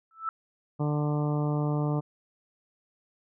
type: tone with exponential growth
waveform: sine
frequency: 1318.5 Hz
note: E6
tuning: in tune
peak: -24 dBFS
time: 0.11-0.29 s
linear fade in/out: 1 ms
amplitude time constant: 39 ms
type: harmonic tone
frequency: 148.4 Hz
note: D3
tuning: 18 cents sharp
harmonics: 1 / 2 / 3 / 4 / 5 / 6 / 7 / 8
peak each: -26 / -32 / -36 / -38 / -40 / -42 / -43 / -44 dBFS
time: 0.79-2.01 s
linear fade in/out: 20 ms
effects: none